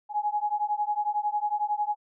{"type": "beating tone pair", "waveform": "sine", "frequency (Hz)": [830.6, 841.6], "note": ["G#5", "G#5"], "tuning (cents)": [0, 23], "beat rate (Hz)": 11, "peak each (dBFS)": -28, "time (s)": [0.09, 1.96], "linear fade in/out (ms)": 50, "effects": []}